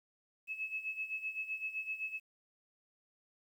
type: tone with tremolo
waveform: sine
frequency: 2590 Hz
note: E7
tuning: 31 cents flat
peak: -34 dBFS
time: 0.47-2.2 s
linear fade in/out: 50 ms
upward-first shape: sine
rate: 7.8 Hz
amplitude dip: 75%
effects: 11-bit